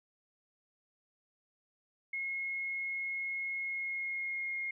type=tone with pitch glide; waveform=sine; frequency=2164 to 2142 Hz; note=C#7 to C7; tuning=-42 to +40 cents; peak=-34 dBFS; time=2.13-4.71 s; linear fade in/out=5 ms; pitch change=-18 cents; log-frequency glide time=3.58-4.58 s; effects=none